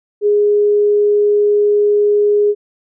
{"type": "tone", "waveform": "sine", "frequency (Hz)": 414, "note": "G#4", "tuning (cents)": -5, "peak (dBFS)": -9, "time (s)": [0.21, 2.55], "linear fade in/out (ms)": 50, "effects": []}